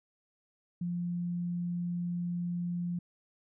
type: tone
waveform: sine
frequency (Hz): 174.61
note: F3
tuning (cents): 0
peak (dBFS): -31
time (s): 0.81-2.99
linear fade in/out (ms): 5
effects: none